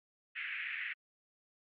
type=band-pass noise; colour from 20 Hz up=pink; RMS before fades=-40 dBFS; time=0.35-0.94 s; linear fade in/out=20 ms; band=1700 to 2600 Hz; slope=48 dB/octave; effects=MP3 64 kbps